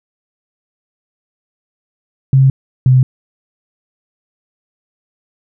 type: tone pair in turn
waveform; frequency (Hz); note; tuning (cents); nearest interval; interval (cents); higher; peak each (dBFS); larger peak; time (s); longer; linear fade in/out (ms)
sine; 133.9 / 128.73; C3 / C3; +40 / -28; minor second; 68; first; -5; neither; 2.33-2.5 / 2.86-3.03; neither; 2
effects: none